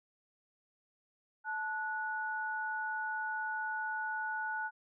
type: tone pair together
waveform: sine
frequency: 872 / 1467.6 Hz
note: A5 / F#6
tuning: -16 / -15 cents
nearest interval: major sixth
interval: 901 cents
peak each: -38 / -36 dBFS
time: 1.44-4.71 s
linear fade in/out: 50 ms
effects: none